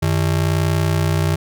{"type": "ring-modulated tone", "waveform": "square", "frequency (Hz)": 123.47, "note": "B2", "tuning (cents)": 0, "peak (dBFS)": -13, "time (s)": [0.02, 1.36], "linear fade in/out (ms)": 10, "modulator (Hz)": 30.5, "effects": []}